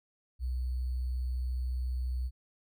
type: tone with sample-and-hold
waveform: sine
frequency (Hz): 62.8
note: B1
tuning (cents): +30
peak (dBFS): -30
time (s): 0.39-2.31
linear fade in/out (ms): 50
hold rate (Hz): 4410
effects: none